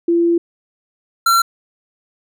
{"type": "tone pair in turn", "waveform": ["sine", "square"], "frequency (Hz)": [340.3, 1361.2], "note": ["F4", "F6"], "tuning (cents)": [-45, -45], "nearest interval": "2 octaves", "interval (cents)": 2400, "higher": "second", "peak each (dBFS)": -11, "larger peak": "neither", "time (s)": [[0.08, 0.38], [1.26, 1.42]], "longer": "first", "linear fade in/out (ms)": 5, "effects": []}